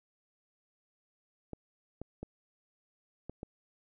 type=clicks; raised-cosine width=2 ms; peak=-27 dBFS; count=5; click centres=1.533 / 2.016 / 2.23 / 3.296 / 3.431 s; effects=none